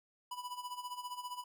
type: tone with tremolo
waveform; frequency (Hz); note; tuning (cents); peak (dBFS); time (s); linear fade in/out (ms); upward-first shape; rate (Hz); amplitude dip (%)
square; 987.8; B5; 0; -39; 0.31-1.44; 5; sine; 15; 75
effects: none